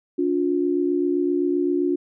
sine tone pair together, 287.9 / 355.6 Hz, D4 / F4, -34 / +31 cents, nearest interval major third, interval 365 cents, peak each -22 / -21 dBFS, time 0.18-1.96 s, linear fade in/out 10 ms, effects none

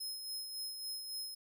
sawtooth tone with tremolo, 5140 Hz, E8, 45 cents flat, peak -36 dBFS, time 0-1.35 s, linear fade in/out 10 ms, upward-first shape sine, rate 3.6 Hz, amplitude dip 45%, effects none

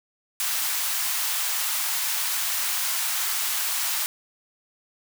white high-pass noise, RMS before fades -26 dBFS, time 0.4-4.06 s, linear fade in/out 0 ms, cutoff 800 Hz, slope 24 dB/octave, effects none

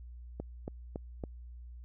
click train, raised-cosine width 2 ms, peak -24 dBFS, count 4, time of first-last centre 0.4-1.238 s, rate 3.58 Hz, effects added 60 Hz sine -45 dBFS peak until 1.84 s

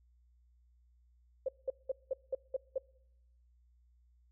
sine tone bursts, 528 Hz, C5, 16 cents sharp, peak -30 dBFS, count 7, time 1.46-2.782 s, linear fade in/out 5 ms, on 26 ms, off 190 ms, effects noise-tail reverb RT60 0.9 s tail -25 dB re dry + added 60 Hz sine -64 dBFS peak until 4.31 s

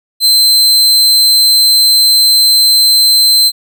40% pulse tone, 4100 Hz, C8, 36 cents flat, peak -4 dBFS, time 0.2-3.52 s, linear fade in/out 50 ms, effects none

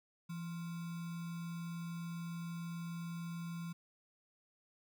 sine tone with sample-and-hold, 169.1 Hz, E3, 44 cents sharp, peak -40 dBFS, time 0.29-3.73 s, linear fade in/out 10 ms, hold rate 1225 Hz, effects none

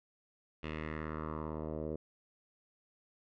10% pulse tone with low-pass filter sweep, 77.78 Hz, D#2, in tune, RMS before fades -40 dBFS, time 0.63-1.96 s, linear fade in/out 5 ms, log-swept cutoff 2800 to 500 Hz, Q 2.6, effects none

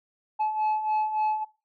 sine beating tone pair, 857 / 860.5 Hz, A5 / A5, -46 / -39 cents, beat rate 3.5 Hz, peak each -28 / -23 dBFS, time 0.39-1.45 s, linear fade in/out 20 ms, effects noise-tail reverb RT60 0.3 s tail -20 dB re dry + tanh soft clip ceiling -21 dBFS

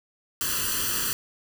white noise with comb filter, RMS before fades -27 dBFS, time 0.41-1.13 s, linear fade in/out 0 ms, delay 0.67 ms, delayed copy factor +0.95, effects none

